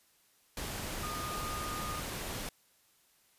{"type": "tone in noise", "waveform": "sine", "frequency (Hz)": 1225, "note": "D#6", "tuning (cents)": -27, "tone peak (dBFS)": -39, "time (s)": [1.03, 2], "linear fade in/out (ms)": 2, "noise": "pink", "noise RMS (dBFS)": -39, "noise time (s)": [0.57, 2.49], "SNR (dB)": -3, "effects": ["white hiss -68 dBFS RMS until 3.38 s", "resampled to 32000 Hz"]}